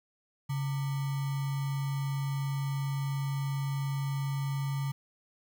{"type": "tone with sample-and-hold", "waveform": "sine", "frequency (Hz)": 138.59, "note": "C#3", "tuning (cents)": 0, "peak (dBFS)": -29, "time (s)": [0.49, 4.92], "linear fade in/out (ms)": 10, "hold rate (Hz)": 1050, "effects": []}